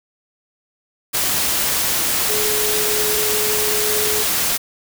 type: tone in noise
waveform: sine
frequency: 424.7 Hz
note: G#4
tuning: 39 cents sharp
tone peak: -23 dBFS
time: 2.28-4.24 s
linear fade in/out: 20 ms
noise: white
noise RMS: -19 dBFS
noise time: 1.13-4.58 s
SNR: -7 dB
effects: none